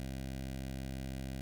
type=tone with notch filter; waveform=15% pulse; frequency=66.1 Hz; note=C2; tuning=18 cents sharp; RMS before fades=-41 dBFS; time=0-1.41 s; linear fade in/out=0 ms; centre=1100 Hz; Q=1.3; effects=none